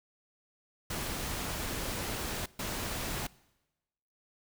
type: noise bursts at uneven times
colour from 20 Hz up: pink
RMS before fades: -36 dBFS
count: 2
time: 0.9-2.46 / 2.59-3.27 s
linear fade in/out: 5 ms
effects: noise-tail reverb RT60 1.0 s tail -22 dB re dry